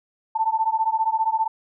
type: beating tone pair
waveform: sine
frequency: 880 / 895 Hz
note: A5 / A5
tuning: 0 / +29 cents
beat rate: 15 Hz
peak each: -22 dBFS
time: 0.35-1.48 s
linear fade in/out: 10 ms
effects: none